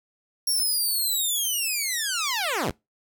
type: linear sweep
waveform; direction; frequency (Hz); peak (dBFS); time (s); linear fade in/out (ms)
10% pulse; down; 5588 to 55; -16; 0.47-2.71; 5
effects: noise-tail reverb RT60 0.2 s tail -23 dB re dry